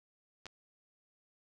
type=clicks; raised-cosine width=0.2 ms; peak=-29 dBFS; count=2; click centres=0.457 / 0.466 s; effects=none